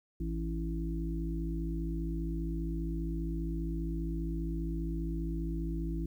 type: harmonic tone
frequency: 55 Hz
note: A1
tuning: in tune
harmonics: 1 / 3 / 5 / 6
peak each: -34 / -38 / -43 / -40 dBFS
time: 0.2-6.06 s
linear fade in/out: 5 ms
effects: 11-bit